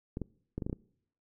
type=clicks; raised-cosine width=3 ms; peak=-22 dBFS; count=7; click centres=0.171 / 0.217 / 0.58 / 0.622 / 0.665 / 0.697 / 0.729 s; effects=noise-tail reverb RT60 0.7 s tail -24 dB re dry

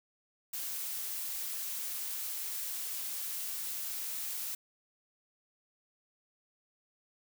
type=noise; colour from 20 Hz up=blue; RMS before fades=-38 dBFS; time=0.53-4.55 s; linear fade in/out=5 ms; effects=none

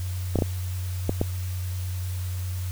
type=clicks; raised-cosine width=2 ms; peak=-9 dBFS; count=5; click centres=0.357 / 0.388 / 0.422 / 1.094 / 1.214 s; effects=added 91 Hz sine -27 dBFS peak until 2.71 s + white hiss -43 dBFS RMS until 2.71 s

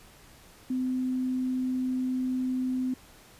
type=tone; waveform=sine; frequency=256 Hz; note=C4; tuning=38 cents flat; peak=-26 dBFS; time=0.7-2.94 s; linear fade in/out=5 ms; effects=pink hiss -54 dBFS RMS until 3.39 s + resampled to 32000 Hz

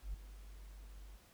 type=tone with ADSR envelope; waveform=sine; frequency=49 Hz; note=G1; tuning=in tune; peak=-35 dBFS; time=0.02-1.19 s; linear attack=120 ms; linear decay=5 ms; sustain=-15 dB; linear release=39 ms; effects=tanh soft clip ceiling -35 dBFS + pink hiss -65 dBFS RMS until 1.33 s

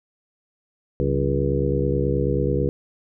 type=harmonic tone with a mistuned harmonic; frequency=69.3 Hz; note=C#2; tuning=in tune; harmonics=1 / 2 / 3 / 4 / 5 / 6 / 7; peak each=-26 / -24 / -30 / -29 / -28 / -26 / -26 dBFS; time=1-2.69 s; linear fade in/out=0 ms; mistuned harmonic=3; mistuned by=-130 cents; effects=none

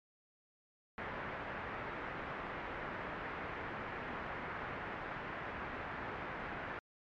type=low-pass noise; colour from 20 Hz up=white; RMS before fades=-43 dBFS; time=0.98-6.79 s; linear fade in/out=0 ms; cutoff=1900 Hz; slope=24 dB/octave; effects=MP3 64 kbps

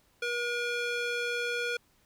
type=tone with band-pass filter; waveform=square; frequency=479.5 Hz; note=A#4; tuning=49 cents sharp; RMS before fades=-32 dBFS; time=0.22-1.77 s; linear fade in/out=5 ms; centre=2200 Hz; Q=0.9; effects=pink hiss -67 dBFS RMS until 2.05 s

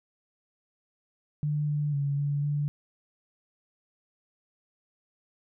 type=tone with pitch steps; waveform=sine; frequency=148.8 / 147.7 / 141.4 / 143.7 / 146 Hz; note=D3 / D3 / C#3 / D3 / D3; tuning=+23 / +10 / +35 / -37 / -10 cents; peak=-25 dBFS; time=1.43-2.68 s; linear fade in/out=0 ms; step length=250 ms; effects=none

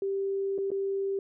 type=tone with dropouts; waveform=sine; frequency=392 Hz; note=G4; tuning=in tune; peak=-27 dBFS; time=0.02-1.19 s; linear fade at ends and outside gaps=2 ms; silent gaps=0.58-0.585 / 0.705-0.716 s; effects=none

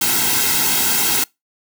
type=noise with comb filter; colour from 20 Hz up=white; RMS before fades=-17 dBFS; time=0.01-1.24 s; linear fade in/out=5 ms; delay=1.7 ms; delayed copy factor=-0.8; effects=noise-tail reverb RT60 0.2 s tail -25 dB re dry

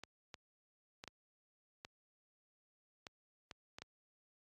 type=clicks; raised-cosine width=0.2 ms; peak=-30 dBFS; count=9; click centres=0.036 / 0.342 / 1.039 / 1.077 / 1.849 / 3.068 / 3.512 / 3.785 / 3.82 s; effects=high-pass 60 Hz 12 dB/octave + AAC 32 kbps

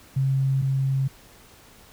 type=tone pair in turn; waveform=sine; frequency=134.7 / 134.7 Hz; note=C#3 / C#3; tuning=-49 / -49 cents; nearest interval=unison; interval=0 cents; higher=neither; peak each=-19 / -20 dBFS; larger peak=first; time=0.16-0.62 / 0.62-1.08 s; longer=neither; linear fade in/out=10 ms; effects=pink hiss -51 dBFS RMS until 1.92 s

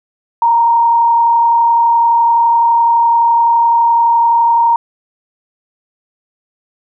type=tone with frequency modulation; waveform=sine; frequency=932.3 Hz; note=A#5; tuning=in tune; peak=-7 dBFS; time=0.42-4.76 s; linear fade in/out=2 ms; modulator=31.8 Hz; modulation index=0.41; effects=none

